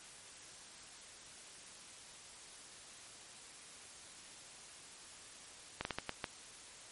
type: slowing click train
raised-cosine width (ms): 0.3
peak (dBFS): -20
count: 6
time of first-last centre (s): 5.81-6.242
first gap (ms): 41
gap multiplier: 1.38
effects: white hiss -54 dBFS RMS until 6.91 s + MP3 48 kbps